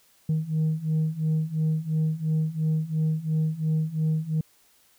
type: beating tone pair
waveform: sine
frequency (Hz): 155.56 / 158.46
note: D#3 / D#3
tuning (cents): 0 / +32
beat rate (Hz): 2.9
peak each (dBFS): -25 / -23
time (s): 0.29-4.41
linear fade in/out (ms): 5
effects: tanh soft clip ceiling -19 dBFS + white hiss -61 dBFS RMS until 4.98 s